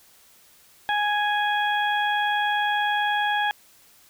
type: harmonic tone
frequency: 830.6 Hz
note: G#5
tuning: in tune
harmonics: 1 / 2 / 3 / 4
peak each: -23 / -25 / -35 / -31 dBFS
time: 0.89-3.51 s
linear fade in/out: 0 ms
effects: white hiss -55 dBFS RMS until 4.09 s